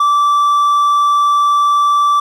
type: tone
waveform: triangle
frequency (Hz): 1164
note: D6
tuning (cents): -16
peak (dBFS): -7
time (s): 0-2.2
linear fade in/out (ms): 5
effects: none